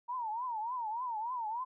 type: tone with vibrato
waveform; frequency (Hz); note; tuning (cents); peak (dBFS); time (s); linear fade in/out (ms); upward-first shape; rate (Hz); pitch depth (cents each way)
sine; 932.3; A#5; 0; -34; 0.08-1.65; 20; triangle; 3.4; 190
effects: none